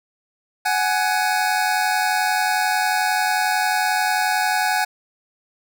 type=tone pair together; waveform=25% pulse; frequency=745 / 836.2 Hz; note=F#5 / G#5; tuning=+12 / +12 cents; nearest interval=major second; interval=200 cents; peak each=-17 dBFS; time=0.65-4.85 s; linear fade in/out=10 ms; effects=none